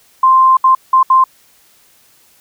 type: tone bursts at uneven times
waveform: sine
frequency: 1046.5 Hz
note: C6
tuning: in tune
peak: -5 dBFS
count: 4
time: 0.23-0.57 / 0.64-0.75 / 0.93-1.03 / 1.1-1.24 s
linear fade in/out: 5 ms
effects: white hiss -50 dBFS RMS until 2.4 s